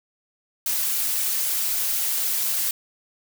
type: noise with flanger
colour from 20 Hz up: blue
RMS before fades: -24 dBFS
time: 0.66-2.71 s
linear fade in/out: 2 ms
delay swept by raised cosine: 1.3 to 5.5 ms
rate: 3.7 Hz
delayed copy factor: +0.55
effects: none